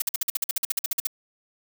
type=noise bursts; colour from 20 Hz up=blue; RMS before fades=-24 dBFS; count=16; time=0-1.071 s; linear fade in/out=5 ms; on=21 ms; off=49 ms; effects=none